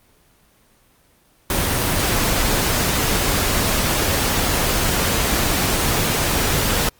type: noise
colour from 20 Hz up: pink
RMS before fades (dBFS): -19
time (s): 1.5-6.89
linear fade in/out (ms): 2
effects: pink hiss -56 dBFS RMS until 6.99 s + Opus 24 kbps